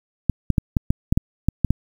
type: clicks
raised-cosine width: 5 ms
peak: -4 dBFS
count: 10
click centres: 0.297 / 0.503 / 0.582 / 0.768 / 0.905 / 1.125 / 1.175 / 1.486 / 1.647 / 1.706 s
effects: 7-bit